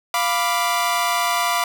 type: chord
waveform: sawtooth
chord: B diminished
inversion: second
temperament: equal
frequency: 698.5 / 987.8 / 1174.7 Hz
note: F5 / B5 / D6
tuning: 0 / 0 / 0 cents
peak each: -19 dBFS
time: 0.14-1.64 s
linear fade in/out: 2 ms
effects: none